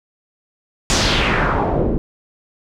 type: noise with low-pass filter sweep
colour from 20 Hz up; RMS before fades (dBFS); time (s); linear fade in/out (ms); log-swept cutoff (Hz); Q
pink; -17; 0.9-1.98; 0; 7100 to 320; 2.1
effects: none